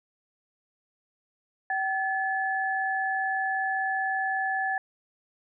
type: tone pair together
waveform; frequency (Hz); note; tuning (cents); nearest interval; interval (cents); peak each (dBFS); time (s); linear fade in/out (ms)
sine; 767.1 / 1722; G5 / A6; -38 / -38; octave + major second; 1400; -28; 1.7-4.78; 2
effects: none